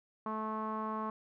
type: tone with low-pass filter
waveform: sawtooth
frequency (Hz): 217.6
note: A3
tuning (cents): -19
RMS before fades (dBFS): -37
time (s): 0.26-1.1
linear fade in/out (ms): 2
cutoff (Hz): 1100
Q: 6.3
effects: none